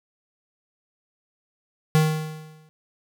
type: tone with exponential decay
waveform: square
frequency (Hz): 155.9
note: D#3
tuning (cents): +4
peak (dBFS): -14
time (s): 1.95-2.69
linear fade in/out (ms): 0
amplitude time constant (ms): 160
effects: none